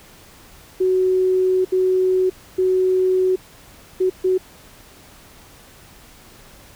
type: tone bursts at uneven times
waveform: sine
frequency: 372 Hz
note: F#4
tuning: 9 cents sharp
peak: -14 dBFS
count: 5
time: 0.8-1.65 / 1.72-2.3 / 2.58-3.36 / 4-4.1 / 4.24-4.38 s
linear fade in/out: 10 ms
effects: pink hiss -46 dBFS RMS until 6.75 s